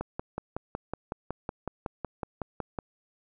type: click train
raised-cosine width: 1 ms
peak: -18 dBFS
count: 16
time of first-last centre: 0.01-2.788 s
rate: 5.4 Hz
effects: none